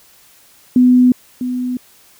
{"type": "tone with echo", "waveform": "sine", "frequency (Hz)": 250, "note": "B3", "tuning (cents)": 21, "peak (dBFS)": -6, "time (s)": [0.76, 1.12], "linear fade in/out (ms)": 2, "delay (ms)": 650, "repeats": 1, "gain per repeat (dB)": -11, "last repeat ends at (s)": 1.77, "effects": ["white hiss -48 dBFS RMS until 2.19 s"]}